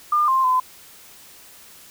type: tone with pitch steps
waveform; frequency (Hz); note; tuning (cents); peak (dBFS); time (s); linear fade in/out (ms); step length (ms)
sine; 1204 / 1053 / 1019; D6 / C6 / C6; +43 / +11 / -46; -15; 0.12-0.6; 5; 160
effects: white hiss -46 dBFS RMS until 1.9 s